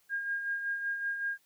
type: tone with tremolo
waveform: sine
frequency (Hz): 1619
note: G#6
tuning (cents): -45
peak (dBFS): -29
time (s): 0.09-1.38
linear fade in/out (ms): 50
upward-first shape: sine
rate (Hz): 5.3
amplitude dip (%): 50
effects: white hiss -69 dBFS RMS until 1.45 s